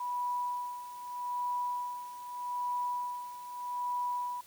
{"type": "tone with tremolo", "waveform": "sine", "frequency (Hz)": 981, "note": "B5", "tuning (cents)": -12, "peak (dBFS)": -30, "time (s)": [0, 4.41], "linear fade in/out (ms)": 5, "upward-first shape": "sine", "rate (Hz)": 0.81, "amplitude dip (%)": 75, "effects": ["white hiss -57 dBFS RMS until 4.46 s"]}